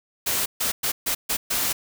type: noise bursts at uneven times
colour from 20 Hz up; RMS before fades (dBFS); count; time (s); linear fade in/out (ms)
white; -24; 6; 0.26-0.46 / 0.6-0.72 / 0.83-0.92 / 1.06-1.15 / 1.29-1.37 / 1.5-1.73; 10
effects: none